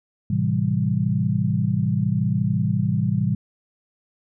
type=chord; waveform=sine; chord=A minor seventh; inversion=none; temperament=equal; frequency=110 / 130.81 / 164.81 / 196 Hz; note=A2 / C3 / E3 / G3; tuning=0 / 0 / 0 / 0 cents; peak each=-24 dBFS; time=0.3-3.35 s; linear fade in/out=5 ms; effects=none